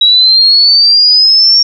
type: exponential sweep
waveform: sine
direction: up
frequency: 3854 to 5550 Hz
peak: -3 dBFS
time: 0.01-1.63 s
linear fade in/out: 5 ms
effects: none